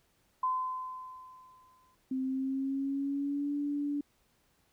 sine tone with exponential decay, 1025 Hz, C6, 36 cents flat, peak -26 dBFS, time 0.43-1.95 s, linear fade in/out 5 ms, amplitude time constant 330 ms
sine tone with pitch glide, 261.6 to 288.6 Hz, C4 to D4, 0 to -30 cents, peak -30 dBFS, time 2.11-4.01 s, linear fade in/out 5 ms, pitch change +170 cents, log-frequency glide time 2.22-3.54 s
effects pink hiss -71 dBFS RMS until 4.72 s

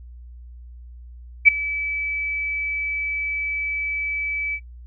sine tone with ADSR envelope, 2300 Hz, D7, 37 cents flat, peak -4 dBFS, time 1.45-4.6 s, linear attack 31 ms, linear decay 10 ms, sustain -19 dB, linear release 60 ms, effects noise-tail reverb RT60 0.1 s tail -22 dB re dry + added 60 Hz sine -38 dBFS peak until 4.86 s

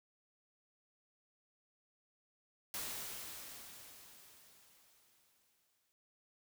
white noise with exponential decay, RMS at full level -41 dBFS, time 2.74-5.92 s, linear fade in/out 0 ms, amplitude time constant 690 ms, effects none

